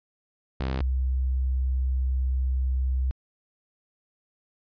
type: tone pair in turn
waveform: sawtooth / sine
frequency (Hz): 65.8 / 64.59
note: C2 / C2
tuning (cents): +10 / -22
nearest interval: unison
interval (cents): 32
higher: first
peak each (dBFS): -22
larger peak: neither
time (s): 0.6-0.81 / 0.81-3.11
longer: second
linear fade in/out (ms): 0
effects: resampled to 11025 Hz